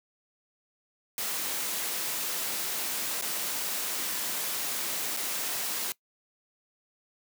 white noise with dropouts, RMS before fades -32 dBFS, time 1.18-5.92 s, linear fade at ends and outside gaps 1 ms, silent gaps 3.212-3.222 / 5.166-5.171 s, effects noise-tail reverb RT60 0.1 s tail -21 dB re dry + high-pass 200 Hz 12 dB/octave

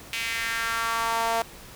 sawtooth tone with high-pass filter sweep, 228.5 Hz, A#3, 34 cents flat, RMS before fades -27 dBFS, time 0.13-1.42 s, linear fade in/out 2 ms, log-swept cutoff 2500 to 710 Hz, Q 2.8, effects pink hiss -45 dBFS RMS until 1.75 s

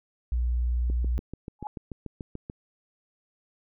sine tone, 60.3 Hz, B1, 41 cents flat, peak -23 dBFS, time 0.32-1.18 s, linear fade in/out 0 ms
click train, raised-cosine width 3 ms, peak -23 dBFS, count 12, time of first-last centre 0.9-2.499 s, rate 6.88 Hz
sine tone with exponential growth, 840 Hz, G#5, 19 cents sharp, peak -27 dBFS, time 1.59-1.67 s, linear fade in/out 1 ms, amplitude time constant 16 ms
effects none

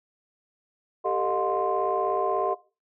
sine tone cluster, 392.7 / 449.2 / 619 / 717 / 1045 Hz, G4 / A4 / D#5 / F5 / C6, +3 / +36 / -9 / +45 / -2 cents, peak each -29 dBFS, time 1.04-2.55 s, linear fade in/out 20 ms, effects noise-tail reverb RT60 0.3 s tail -18 dB re dry + tanh soft clip ceiling -13 dBFS

